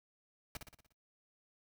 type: noise with echo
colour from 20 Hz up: pink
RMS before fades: -43 dBFS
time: 0.55-0.57 s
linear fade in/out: 2 ms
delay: 59 ms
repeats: 6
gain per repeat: -5 dB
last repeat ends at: 0.924 s
effects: noise-tail reverb RT60 0.1 s tail -20 dB re dry